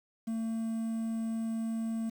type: tone with quantisation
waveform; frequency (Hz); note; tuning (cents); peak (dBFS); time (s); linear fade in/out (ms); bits
triangle; 225.3; A3; +41; -29; 0.27-2.1; 10; 9
effects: none